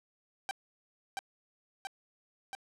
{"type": "tone with echo", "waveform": "sawtooth", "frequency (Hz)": 782, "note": "G5", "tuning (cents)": -4, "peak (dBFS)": -29, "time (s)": [0.49, 0.51], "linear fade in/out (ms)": 0, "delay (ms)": 680, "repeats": 3, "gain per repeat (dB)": -2, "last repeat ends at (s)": 2.55, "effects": ["low-pass 10000 Hz 12 dB/octave"]}